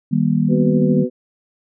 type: chord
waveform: sine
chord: Eb major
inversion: none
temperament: equal with one note detuned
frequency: 155.56 / 196 / 237 Hz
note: Eb3 / G3 / Bb3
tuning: 0 / 0 / +29 cents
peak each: -18 dBFS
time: 0.11-1.05 s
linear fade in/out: 20 ms
type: harmonic tone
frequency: 125.1 Hz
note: B2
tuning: 23 cents sharp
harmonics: 2 / 3 / 4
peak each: -20 / -22 / -23 dBFS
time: 0.48-1.1 s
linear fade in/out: 50 ms
effects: none